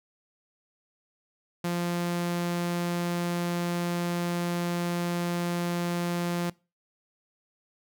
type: tone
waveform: sawtooth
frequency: 173.7 Hz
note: F3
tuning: 9 cents flat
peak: -23 dBFS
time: 1.64-6.5 s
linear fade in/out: 5 ms
effects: noise-tail reverb RT60 0.3 s tail -23 dB re dry